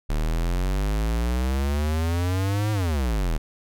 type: exponential two-way sweep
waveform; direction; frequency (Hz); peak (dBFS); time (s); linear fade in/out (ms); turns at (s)
square; up then down; 36.71 to 108.2 to 36.71; -22; 0.09-3.38; 10; 2.72
effects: none